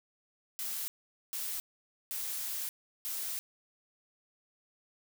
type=noise bursts at uneven times; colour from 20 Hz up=blue; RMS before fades=-37 dBFS; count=4; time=0.59-0.88 / 1.33-1.6 / 2.11-2.69 / 3.05-3.39 s; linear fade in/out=0 ms; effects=none